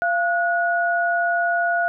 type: tone pair together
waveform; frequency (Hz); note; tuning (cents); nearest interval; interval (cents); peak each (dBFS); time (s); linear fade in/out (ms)
sine; 690 / 1457.8; F5 / F#6; -21 / -26; octave + minor second; 1295; -20 / -21; 0.02-1.88; 0
effects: none